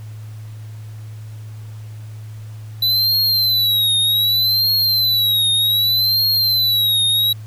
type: tone with vibrato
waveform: square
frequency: 3973 Hz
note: B7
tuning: 10 cents sharp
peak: -14 dBFS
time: 2.82-7.33 s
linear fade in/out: 5 ms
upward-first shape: triangle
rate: 0.65 Hz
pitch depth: 130 cents each way
effects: added 108 Hz sine -30 dBFS peak until 7.46 s + pink hiss -49 dBFS RMS until 7.46 s